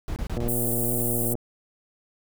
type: noise bursts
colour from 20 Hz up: brown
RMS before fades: -29 dBFS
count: 4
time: 0.08-0.485 s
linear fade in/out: 0 ms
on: 81 ms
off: 27 ms
type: click train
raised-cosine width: 2 ms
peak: -17 dBFS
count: 118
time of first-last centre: 0.37-1.353 s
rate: 119 Hz
type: high-pass noise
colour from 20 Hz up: white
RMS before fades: -28 dBFS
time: 0.48-1.34 s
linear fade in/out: 10 ms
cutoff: 8400 Hz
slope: 48 dB/octave
effects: none